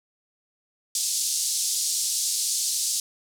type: band-pass noise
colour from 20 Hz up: white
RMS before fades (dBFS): -26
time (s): 0.95-3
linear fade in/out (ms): 2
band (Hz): 4400 to 9400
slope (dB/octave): 24
effects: none